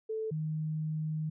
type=tone pair in turn; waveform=sine; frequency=439.3 / 155.63 Hz; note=A4 / D#3; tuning=-3 / +1 cents; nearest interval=octave + tritone; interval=1796 cents; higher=first; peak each=-32 / -31 dBFS; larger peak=second; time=0.09-0.31 / 0.31-1.3 s; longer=second; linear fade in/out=10 ms; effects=none